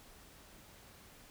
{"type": "silence", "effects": ["pink hiss -58 dBFS RMS until 1.3 s"]}